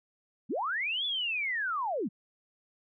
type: linear two-way sweep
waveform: sine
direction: up then down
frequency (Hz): 156.4 to 3485 to 156.4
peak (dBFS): -29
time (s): 0.49-2.09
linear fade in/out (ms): 20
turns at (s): 1.05
effects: none